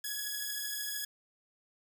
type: beating tone pair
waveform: 5% pulse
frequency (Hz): 1675 / 1688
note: G#6 / G#6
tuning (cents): +14 / +28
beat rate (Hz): 13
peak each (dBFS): -26 / -29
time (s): 0.04-1.05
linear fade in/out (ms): 5
effects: none